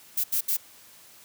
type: noise bursts at uneven times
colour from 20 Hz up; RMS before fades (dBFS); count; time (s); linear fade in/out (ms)
violet; -25; 3; 0.17-0.24 / 0.32-0.41 / 0.48-0.57; 10
effects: white hiss -52 dBFS RMS until 1.24 s + high-pass 60 Hz 12 dB/octave